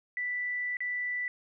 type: tone with dropouts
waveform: sine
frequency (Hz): 1975.5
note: B6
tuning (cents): 0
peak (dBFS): -30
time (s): 0.17-1.28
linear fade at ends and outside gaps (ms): 1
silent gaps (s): 0.769-0.805
effects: none